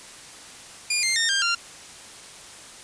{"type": "tone with pitch steps", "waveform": "15% pulse", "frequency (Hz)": [2416, 2103, 1831, 1594, 1387.6], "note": ["D7", "C7", "A#6", "G6", "F6"], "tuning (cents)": [48, 8, -32, 28, -12], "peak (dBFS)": -14, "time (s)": [0.9, 1.55], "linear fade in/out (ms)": 5, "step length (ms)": 130, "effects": ["white hiss -43 dBFS RMS until 2.83 s", "resampled to 22050 Hz"]}